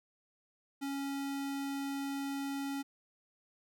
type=tone; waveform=square; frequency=277.2 Hz; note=C#4; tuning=in tune; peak=-36 dBFS; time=0.81-2.83 s; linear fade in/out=20 ms; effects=none